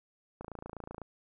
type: click train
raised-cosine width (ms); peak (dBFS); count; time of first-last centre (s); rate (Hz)
1; -28; 18; 0.41-1.017; 28
effects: none